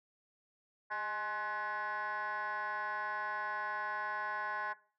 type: tone with frequency modulation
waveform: sine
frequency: 1272 Hz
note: D#6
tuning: 38 cents sharp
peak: -33 dBFS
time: 0.9-4.74 s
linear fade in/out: 20 ms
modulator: 217 Hz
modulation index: 2.4
effects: noise-tail reverb RT60 0.4 s tail -19 dB re dry + tanh soft clip ceiling -32 dBFS